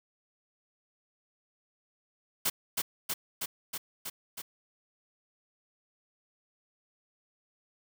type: noise with echo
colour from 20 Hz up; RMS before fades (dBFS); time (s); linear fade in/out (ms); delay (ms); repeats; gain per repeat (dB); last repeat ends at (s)
white; -28; 2.45-2.5; 10; 320; 6; -2; 4.42
effects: none